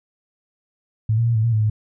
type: tone with pitch steps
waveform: sine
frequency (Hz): 109.6 / 116.1 / 117 / 109.7 / 116.8 / 108.5 / 107.6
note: A2 / A#2 / A#2 / A2 / A#2 / A2 / A2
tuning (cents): -6 / -7 / +7 / -5 / +4 / -24 / -38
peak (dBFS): -15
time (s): 1.09-1.699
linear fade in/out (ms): 5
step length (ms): 87
effects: none